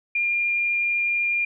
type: tone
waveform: sine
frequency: 2404 Hz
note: D7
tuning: 40 cents sharp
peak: -20 dBFS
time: 0.15-1.45 s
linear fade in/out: 5 ms
effects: none